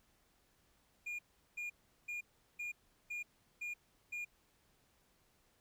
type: tone bursts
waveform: triangle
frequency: 2424 Hz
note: D#7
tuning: 46 cents flat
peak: -38 dBFS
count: 7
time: 1.06-4.25 s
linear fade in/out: 10 ms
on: 130 ms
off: 380 ms
effects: pink hiss -73 dBFS RMS until 5.6 s